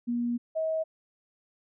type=tone pair in turn; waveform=sine; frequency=239.1 / 638.3 Hz; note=A#3 / D#5; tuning=+44 / +44 cents; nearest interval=octave + perfect fourth; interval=1700 cents; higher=second; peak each=-26 dBFS; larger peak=neither; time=0.07-0.38 / 0.55-0.84 s; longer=first; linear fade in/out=20 ms; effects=none